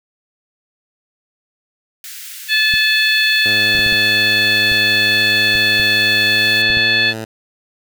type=high-pass noise; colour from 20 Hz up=white; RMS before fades=-32 dBFS; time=2.04-6.62 s; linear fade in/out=2 ms; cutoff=1500 Hz; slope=48 dB/octave
type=harmonic tone; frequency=867 Hz; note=A5; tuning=26 cents flat; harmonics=2 / 3 / 4 / 5; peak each=-15 / -17 / -18 / -19 dBFS; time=2.48-7.14 s; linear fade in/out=50 ms
type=clicks; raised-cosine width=5 ms; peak=-16 dBFS; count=10; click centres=2.739 / 3.751 / 3.792 / 3.864 / 3.925 / 4.718 / 5.553 / 5.798 / 6.702 / 6.771 s
type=tone with pitch glide; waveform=10% pulse; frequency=104.3 to 111.14 Hz; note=G#2 to A2; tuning=+8 to +18 cents; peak=-16 dBFS; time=3.45-7.25 s; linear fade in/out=10 ms; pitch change=+110 cents; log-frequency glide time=6.22-6.86 s
effects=none